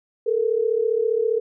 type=tone pair together; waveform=sine; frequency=435 / 470 Hz; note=A4 / A#4; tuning=-20 / +14 cents; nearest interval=minor second; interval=134 cents; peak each=-21 dBFS; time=0.26-1.4 s; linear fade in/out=10 ms; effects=none